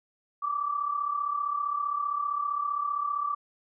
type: tone pair together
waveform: sine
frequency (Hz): 1157 / 1192.3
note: D6 / D6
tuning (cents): -26 / +26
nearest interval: minor second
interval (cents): 52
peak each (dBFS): -28 / -33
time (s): 0.42-3.35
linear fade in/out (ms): 10
effects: none